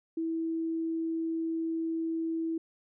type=tone; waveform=sine; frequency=326.7 Hz; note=E4; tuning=15 cents flat; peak=-29 dBFS; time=0.17-2.58 s; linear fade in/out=5 ms; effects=none